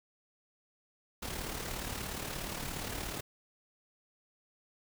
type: noise with amplitude modulation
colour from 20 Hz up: pink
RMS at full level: -37 dBFS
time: 1.22-3.21 s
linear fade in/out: 10 ms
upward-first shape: sine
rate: 37 Hz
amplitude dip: 50%
effects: none